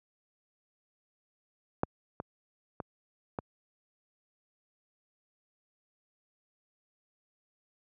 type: clicks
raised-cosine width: 1 ms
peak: -12 / -22 / -22 / -19 dBFS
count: 4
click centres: 1.834 / 2.201 / 2.802 / 3.388 s
effects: high-pass 80 Hz 12 dB/octave